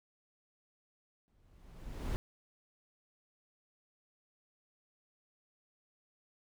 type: noise with exponential growth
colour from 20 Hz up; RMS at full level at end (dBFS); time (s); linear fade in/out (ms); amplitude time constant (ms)
brown; -33; 1.28-2.16; 0; 190
effects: none